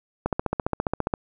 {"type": "click train", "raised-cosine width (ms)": 1, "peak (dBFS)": -9, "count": 14, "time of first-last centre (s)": [0.26, 1.138], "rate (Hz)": 14.8, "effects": []}